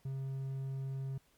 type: tone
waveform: triangle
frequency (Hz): 134.6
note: C3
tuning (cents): +49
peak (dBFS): -34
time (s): 0.05-1.18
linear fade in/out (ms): 5
effects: pink hiss -70 dBFS RMS until 1.37 s + MP3 96 kbps